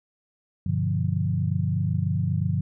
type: chord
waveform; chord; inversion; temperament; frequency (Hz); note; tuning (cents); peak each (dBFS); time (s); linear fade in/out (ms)
sine; G dominant seventh; none; equal; 98 / 123.47 / 146.83 / 174.61; G2 / B2 / D3 / F3; 0 / 0 / 0 / 0; -26 / -29 / -27 / -28; 0.66-2.61; 5
effects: none